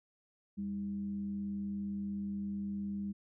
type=tone with frequency modulation; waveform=sine; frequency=200.6 Hz; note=G3; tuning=40 cents sharp; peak=-35 dBFS; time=0.57-3.13 s; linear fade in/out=20 ms; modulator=117 Hz; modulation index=0.3; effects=none